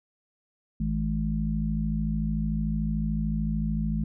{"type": "harmonic tone", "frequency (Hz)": 53.5, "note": "A1", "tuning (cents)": -48, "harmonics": [1, 3, 4], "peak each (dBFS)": [-29, -29, -29], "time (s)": [0.8, 4.04], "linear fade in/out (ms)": 5, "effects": []}